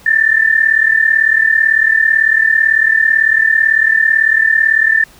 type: tone pair together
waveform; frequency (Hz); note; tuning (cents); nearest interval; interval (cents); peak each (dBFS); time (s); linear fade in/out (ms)
sine; 1760 / 1798; A6 / A6; 0 / +37; unison; 37; -11; 0.06-5.04; 5
effects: pink hiss -43 dBFS RMS until 5.19 s